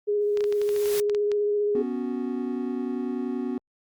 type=tone with vibrato; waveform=sine; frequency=413.8 Hz; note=G#4; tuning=6 cents flat; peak=-21 dBFS; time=0.07-1.83 s; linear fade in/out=20 ms; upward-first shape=sine; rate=15 Hz; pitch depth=15 cents each way
type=noise with exponential growth; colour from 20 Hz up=white; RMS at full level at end=-31 dBFS; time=0.21-1 s; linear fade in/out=0 ms; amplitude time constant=170 ms
type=clicks; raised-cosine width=0.2 ms; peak=-20 dBFS; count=11; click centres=0.373 / 0.407 / 0.441 / 0.525 / 0.616 / 0.691 / 0.763 / 0.858 / 1.097 / 1.148 / 1.317 s
type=chord; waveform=triangle; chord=B suspended second; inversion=none; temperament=equal; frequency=246.9 / 277.2 / 370 Hz; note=B3 / C#4 / F#4; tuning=0 / 0 / 0 cents; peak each=-27 / -30 / -31 dBFS; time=1.75-3.58 s; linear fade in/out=2 ms
effects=Opus 48 kbps